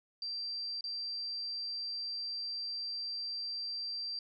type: tone with dropouts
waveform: sine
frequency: 4704 Hz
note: D8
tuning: 2 cents sharp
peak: -36 dBFS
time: 0.22-4.19 s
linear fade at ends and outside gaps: 2 ms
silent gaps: 0.809-0.84 s
effects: none